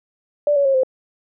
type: tone with pitch steps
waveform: sine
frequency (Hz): 586 / 563.1 / 541.1 / 520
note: D5 / C#5 / C#5 / C5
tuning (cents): -4 / +27 / -42 / -11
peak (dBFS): -13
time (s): 0.47-0.834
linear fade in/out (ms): 2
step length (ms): 91
effects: none

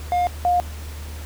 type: tone pair in turn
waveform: triangle / sine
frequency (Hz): 711 / 711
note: F5 / F5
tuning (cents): +31 / +31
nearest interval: unison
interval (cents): 0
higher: neither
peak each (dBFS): -15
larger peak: neither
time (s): 0.12-0.27 / 0.45-0.6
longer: neither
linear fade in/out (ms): 0
effects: added 75 Hz sine -31 dBFS peak until 1.25 s + pink hiss -41 dBFS RMS until 1.25 s

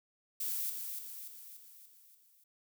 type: noise with echo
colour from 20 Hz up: violet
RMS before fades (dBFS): -36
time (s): 0.4-0.7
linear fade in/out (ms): 5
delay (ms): 290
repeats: 6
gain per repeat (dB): -5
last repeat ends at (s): 2.44
effects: none

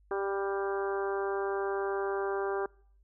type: harmonic tone with a mistuned harmonic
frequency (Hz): 196.9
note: G3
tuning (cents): +8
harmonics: 2 / 3 / 4 / 5 / 6 / 7 / 8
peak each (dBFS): -31 / -41 / -38 / -42 / -41 / -45 / -43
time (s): 0.11-2.66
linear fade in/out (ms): 2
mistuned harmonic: 7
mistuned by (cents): +26
effects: noise-tail reverb RT60 0.6 s tail -26 dB re dry + added 50 Hz sine -60 dBFS peak until 3.03 s

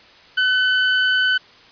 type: tone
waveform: 30% pulse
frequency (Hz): 1510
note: F#6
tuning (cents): +35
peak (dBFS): -12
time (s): 0.37-1.38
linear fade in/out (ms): 10
effects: white hiss -47 dBFS RMS until 1.71 s + resampled to 11025 Hz

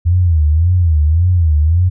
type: tone with vibrato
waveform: sine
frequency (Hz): 82.41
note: E2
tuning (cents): 0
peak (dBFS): -8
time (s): 0.05-1.9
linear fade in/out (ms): 20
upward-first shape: sine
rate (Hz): 1.8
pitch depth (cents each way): 170
effects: none

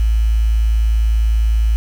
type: tone with quantisation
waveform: sine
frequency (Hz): 55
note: A1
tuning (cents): 0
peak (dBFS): -11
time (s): 0-1.76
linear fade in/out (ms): 0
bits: 6
effects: none

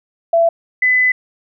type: tone pair in turn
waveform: sine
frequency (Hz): 670 / 2008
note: E5 / B6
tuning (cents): +28 / +28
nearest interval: octave + perfect fifth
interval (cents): 1900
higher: second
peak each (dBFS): -9 / -10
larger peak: first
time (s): 0.33-0.49 / 0.82-1.12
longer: second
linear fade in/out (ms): 5
effects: none

